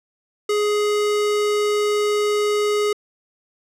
square tone, 417.1 Hz, G#4, 7 cents sharp, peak -18 dBFS, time 0.49-2.93 s, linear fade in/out 5 ms, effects low-pass 10000 Hz 12 dB/octave

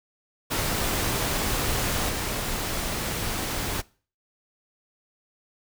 pink noise with level steps, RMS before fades -26 / -29 dBFS, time 0.5-3.82 s, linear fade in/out 20 ms, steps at 2.09 s, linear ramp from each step 5 ms, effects noise-tail reverb RT60 0.4 s tail -22 dB re dry

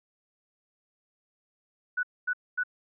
sine tone bursts, 1480 Hz, F#6, in tune, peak -25 dBFS, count 3, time 1.97-2.636 s, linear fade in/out 10 ms, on 62 ms, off 240 ms, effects none

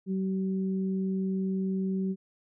sine tone pair together, 190 / 381.8 Hz, F#3 / G4, +46 / -46 cents, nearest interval octave, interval 1208 cents, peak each -27 / -36 dBFS, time 0.06-2.16 s, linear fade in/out 50 ms, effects none

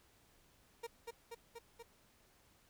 30% pulse tone with echo, 466.2 Hz, A#4, in tune, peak -39 dBFS, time 0.83-0.87 s, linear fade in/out 10 ms, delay 240 ms, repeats 4, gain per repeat -2 dB, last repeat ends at 1.83 s, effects pink hiss -69 dBFS RMS until 2.69 s

